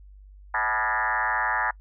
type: tone with frequency modulation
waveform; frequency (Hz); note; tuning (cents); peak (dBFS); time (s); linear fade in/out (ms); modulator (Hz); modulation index
sine; 1318.5; E6; 0; -22; 0.54-1.71; 5; 113; 4.8
effects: noise-tail reverb RT60 0.1 s tail -25 dB re dry + added 49 Hz sine -45 dBFS peak until 1.8 s